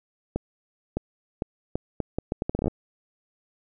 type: accelerating click train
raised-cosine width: 2 ms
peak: -12 dBFS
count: 16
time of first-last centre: 0.36-2.681 s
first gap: 610 ms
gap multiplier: 0.74
effects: none